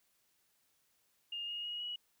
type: tone with pitch steps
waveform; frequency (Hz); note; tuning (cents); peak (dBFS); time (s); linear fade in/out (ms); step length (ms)
sine; 2829 / 2859 / 2888 / 2919; F7 / F7 / F#7 / F#7; +22 / +40 / -43 / -24; -38; 1.32-1.96; 5; 160
effects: white hiss -75 dBFS RMS until 2.2 s